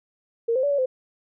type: tone with pitch steps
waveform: sine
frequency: 462.5 / 519 / 573 / 567 / 515 Hz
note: A#4 / C5 / D5 / C#5 / C5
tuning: -14 / -14 / -43 / +39 / -28 cents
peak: -19 dBFS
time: 0.48-0.86 s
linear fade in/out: 10 ms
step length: 76 ms
effects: none